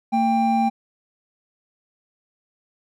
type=tone pair together; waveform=triangle; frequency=227.6 / 792 Hz; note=A#3 / G5; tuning=-41 / +18 cents; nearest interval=octave + minor seventh; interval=2159 cents; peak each=-18 / -17 dBFS; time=0.12-0.7 s; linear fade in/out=20 ms; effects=none